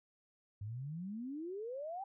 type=exponential sweep; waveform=sine; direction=up; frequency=98 to 805 Hz; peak=-40 dBFS; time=0.61-2.04 s; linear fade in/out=5 ms; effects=none